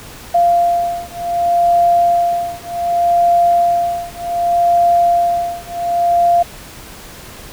sine beating tone pair, 693 / 693.66 Hz, F5 / F5, -14 / -12 cents, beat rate 0.66 Hz, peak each -14 dBFS, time 0.34-6.43 s, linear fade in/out 10 ms, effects pink hiss -35 dBFS RMS until 7.52 s

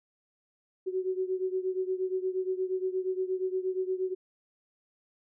sine beating tone pair, 371.1 / 379.6 Hz, F#4 / F#4, +5 / +44 cents, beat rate 8.5 Hz, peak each -30 / -33 dBFS, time 0.86-4.15 s, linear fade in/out 20 ms, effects none

